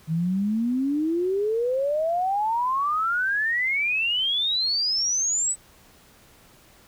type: exponential sweep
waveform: sine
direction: up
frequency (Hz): 155.56 to 8100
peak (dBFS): -21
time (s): 0.07-5.56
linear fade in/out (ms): 50
effects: pink hiss -54 dBFS RMS until 6.87 s